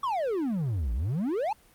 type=exponential two-way sweep; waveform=triangle; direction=down then up; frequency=1158 to 54 to 914 Hz; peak=-24 dBFS; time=0.03-1.53 s; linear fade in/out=5 ms; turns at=0.93 s; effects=pink hiss -59 dBFS RMS until 1.74 s + Opus 32 kbps